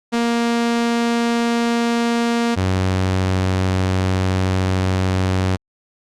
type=tone pair in turn; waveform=sawtooth; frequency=234.5 / 93.57 Hz; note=A#3 / F#2; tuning=+11 / +20 cents; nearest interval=octave + major third; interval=1591 cents; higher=first; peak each=-12 dBFS; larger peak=neither; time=0.12-2.56 / 2.56-5.57 s; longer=second; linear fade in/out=20 ms; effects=low-pass 7000 Hz 12 dB/octave + Opus 48 kbps